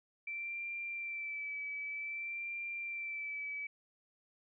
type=tone with vibrato; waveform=sine; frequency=2333 Hz; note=D7; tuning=12 cents flat; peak=-38 dBFS; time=0.27-3.67 s; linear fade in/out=5 ms; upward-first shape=sine; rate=0.53 Hz; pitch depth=31 cents each way; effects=none